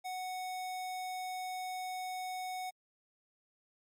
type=tone; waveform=square; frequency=740 Hz; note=F#5; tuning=in tune; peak=-38 dBFS; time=0.04-2.71 s; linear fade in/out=20 ms; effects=MP3 64 kbps

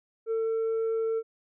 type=tone with tanh clipping; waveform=sine; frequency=449.2 Hz; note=A4; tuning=36 cents sharp; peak=-26 dBFS; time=0.26-1.23 s; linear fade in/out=50 ms; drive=2 dB; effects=none

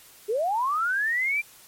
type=linear sweep; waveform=sine; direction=up; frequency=392 to 2398 Hz; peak=-22 dBFS; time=0.28-1.42 s; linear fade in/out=20 ms; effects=white hiss -51 dBFS RMS until 1.67 s + MP3 64 kbps

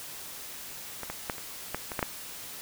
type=clicks; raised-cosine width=0.5 ms; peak=-21 / -19 / -14 / -27 / -15 / -20 / -13 / -11 dBFS; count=8; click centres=1.033 / 1.1 / 1.298 / 1.382 / 1.746 / 1.918 / 1.992 / 2.028 s; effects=white hiss -42 dBFS RMS until 2.61 s

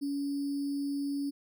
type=tone with sample-and-hold; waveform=sine; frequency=282.3 Hz; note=C#4; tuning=32 cents sharp; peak=-30 dBFS; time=0.01-1.31 s; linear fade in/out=20 ms; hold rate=4900 Hz; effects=none

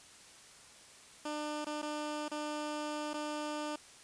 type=tone with dropouts; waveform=15% pulse; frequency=300 Hz; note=D4; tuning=37 cents sharp; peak=-30 dBFS; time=1.25-3.76 s; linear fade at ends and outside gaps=5 ms; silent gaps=1.647-1.666 / 1.818-1.826 / 2.283-2.314 / 3.134-3.14 s; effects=white hiss -56 dBFS RMS until 4.03 s + resampled to 22050 Hz

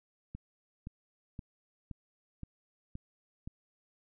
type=click train; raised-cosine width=5 ms; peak=-29 dBFS; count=7; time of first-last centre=0.35-3.475 s; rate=1.92 Hz; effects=none

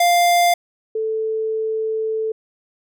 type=tone pair in turn; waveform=square / sine; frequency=698.5 / 440 Hz; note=F5 / A4; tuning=0 / 0 cents; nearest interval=minor sixth; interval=800 cents; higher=first; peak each=-13 / -19 dBFS; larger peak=first; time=0-0.54 / 0.95-2.32 s; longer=second; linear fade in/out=5 ms; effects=none

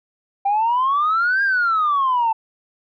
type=exponential two-way sweep; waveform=sine; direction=up then down; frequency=784 to 1626 to 879 Hz; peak=-14 dBFS; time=0.45-2.33 s; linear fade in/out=10 ms; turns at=1.43 s; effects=tanh soft clip ceiling -12 dBFS

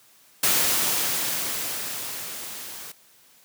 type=noise with level ramp; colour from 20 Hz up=white; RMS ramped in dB=-20 to -39 dBFS; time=0.43-2.92 s; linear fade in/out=5 ms; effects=white hiss -56 dBFS RMS until 3.44 s + high-pass 100 Hz 12 dB/octave

